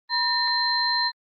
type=tone cluster; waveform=sine; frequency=968 / 1817 / 4122 Hz; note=B5 / A#6 / C8; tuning=-35 / -45 / -27 cents; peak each=-26 / -27 / -23 dBFS; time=0.09-1.12 s; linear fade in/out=50 ms; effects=Opus 32 kbps